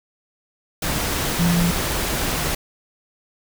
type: tone in noise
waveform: sine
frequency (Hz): 172.1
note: F3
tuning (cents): -25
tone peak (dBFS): -16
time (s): 1.39-1.71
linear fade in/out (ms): 5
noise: pink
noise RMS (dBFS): -23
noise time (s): 0.82-2.55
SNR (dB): +4
effects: none